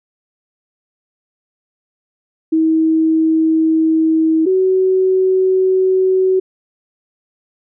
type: tone pair in turn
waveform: sine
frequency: 320 / 375.6 Hz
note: D#4 / F#4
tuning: +49 / +26 cents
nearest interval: minor third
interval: 277 cents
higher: second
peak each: -10 dBFS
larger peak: neither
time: 2.52-4.46 / 4.46-6.4 s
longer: neither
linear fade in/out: 10 ms
effects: none